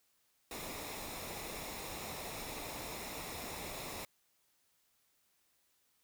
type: noise with comb filter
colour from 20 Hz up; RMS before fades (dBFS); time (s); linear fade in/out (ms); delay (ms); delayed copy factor
pink; -44; 0.51-4.05; 2; 0.65; -0.5
effects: white hiss -75 dBFS RMS until 6.03 s